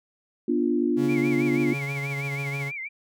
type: chord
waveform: sine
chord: B diminished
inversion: none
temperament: equal with one note detuned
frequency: 243.8 / 293.7 / 349.2 Hz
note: B3 / D4 / F4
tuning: -22 / 0 / 0 cents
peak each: -25 dBFS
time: 0.48-1.74 s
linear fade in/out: 5 ms
type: tone with tremolo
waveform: 45% pulse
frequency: 140 Hz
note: C#3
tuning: 18 cents sharp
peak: -28 dBFS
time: 0.96-2.72 s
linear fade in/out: 50 ms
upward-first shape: sine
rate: 14 Hz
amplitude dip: 25%
type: tone with vibrato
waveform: sine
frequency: 2224 Hz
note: C#7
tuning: 5 cents sharp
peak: -31 dBFS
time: 1.08-2.89 s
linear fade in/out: 20 ms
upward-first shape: sine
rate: 6.2 Hz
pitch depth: 130 cents each way
effects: none